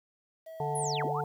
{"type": "tone with vibrato", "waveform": "triangle", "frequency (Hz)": 644, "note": "E5", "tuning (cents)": -41, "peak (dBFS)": -40, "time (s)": [0.46, 1.09], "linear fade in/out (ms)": 10, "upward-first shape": "triangle", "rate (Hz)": 3.1, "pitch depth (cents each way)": 10}
{"type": "harmonic tone", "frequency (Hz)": 146.83, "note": "D3", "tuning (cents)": 0, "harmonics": [1, 3, 5, 6], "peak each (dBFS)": [-35, -35, -35, -35], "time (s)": [0.6, 1.24], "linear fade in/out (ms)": 2}
{"type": "linear two-way sweep", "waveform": "sine", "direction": "down then up", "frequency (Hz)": [11050, 208.4, 1460], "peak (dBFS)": -34, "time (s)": [0.75, 1.21], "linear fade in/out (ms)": 5, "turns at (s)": 1.05}
{"effects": ["10-bit"]}